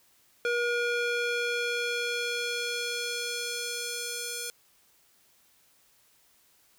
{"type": "tone with band-pass filter sweep", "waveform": "square", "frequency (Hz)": 478.3, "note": "A#4", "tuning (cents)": 44, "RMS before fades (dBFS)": -31, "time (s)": [0.45, 4.5], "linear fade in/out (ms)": 0, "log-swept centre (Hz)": [1500, 8400], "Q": 0.79, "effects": ["white hiss -64 dBFS RMS until 6.78 s"]}